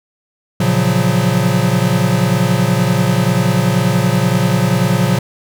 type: chord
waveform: square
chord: Gb major seventh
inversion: first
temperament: equal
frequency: 116.54 / 138.59 / 174.61 / 185 Hz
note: Bb2 / Db3 / F3 / Gb3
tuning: 0 / 0 / 0 / 0 cents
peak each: -18 dBFS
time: 0.6-5.19 s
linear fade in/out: 5 ms
effects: none